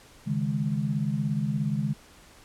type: chord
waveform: sine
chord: C# suspended second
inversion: none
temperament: equal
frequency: 138.59 / 155.56 / 207.7 Hz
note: C#3 / D#3 / G#3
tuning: 0 / 0 / 0 cents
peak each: -29 dBFS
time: 0.26-1.94 s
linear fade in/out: 20 ms
effects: pink hiss -53 dBFS RMS until 2.44 s + low-pass 11000 Hz 12 dB/octave